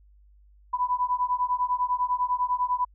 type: beating tone pair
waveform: sine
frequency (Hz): 987.8 / 997.8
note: B5 / B5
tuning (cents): 0 / +17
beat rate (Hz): 10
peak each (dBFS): -26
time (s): 0.73-2.85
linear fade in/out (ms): 10
effects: added 50 Hz sine -53 dBFS peak until 2.94 s